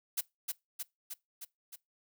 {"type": "noise with echo", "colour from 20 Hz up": "blue", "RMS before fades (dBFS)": -32, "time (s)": [0.17, 0.21], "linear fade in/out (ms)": 10, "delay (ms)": 310, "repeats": 5, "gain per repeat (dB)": -3, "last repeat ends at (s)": 1.76, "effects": ["noise-tail reverb RT60 0.2 s tail -22 dB re dry"]}